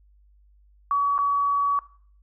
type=tone with dropouts; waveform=sine; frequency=1134 Hz; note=C#6; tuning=39 cents sharp; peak=-19 dBFS; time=0.91-1.79 s; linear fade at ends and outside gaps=1 ms; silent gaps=1.18-1.188 s; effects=noise-tail reverb RT60 0.5 s tail -19 dB re dry + added 50 Hz sine -54 dBFS peak until 2.22 s